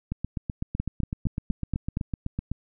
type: two click trains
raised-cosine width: 5 ms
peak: -14 / -16 dBFS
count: 6 / 20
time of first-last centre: 0.8-1.971 / 0.12-2.516 s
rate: 4.27 / 7.93 Hz
effects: none